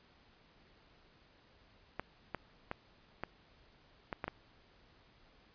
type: clicks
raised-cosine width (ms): 0.5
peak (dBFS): -22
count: 7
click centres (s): 1.996 / 2.347 / 2.714 / 3.236 / 4.128 / 4.242 / 4.28
effects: pink hiss -65 dBFS RMS until 5.54 s + resampled to 11025 Hz